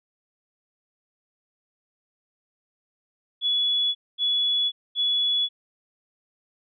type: tone bursts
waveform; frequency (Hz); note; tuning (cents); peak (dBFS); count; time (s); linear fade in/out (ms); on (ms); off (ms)
sine; 3400; G#7; +40; -20; 3; 3.41-5.49; 50; 540; 230
effects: none